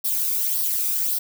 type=noise with flanger; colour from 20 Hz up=violet; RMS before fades=-23 dBFS; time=0.04-1.19 s; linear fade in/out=10 ms; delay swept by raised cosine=0.21 to 0.85 ms; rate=1.8 Hz; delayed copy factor=+0.55; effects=none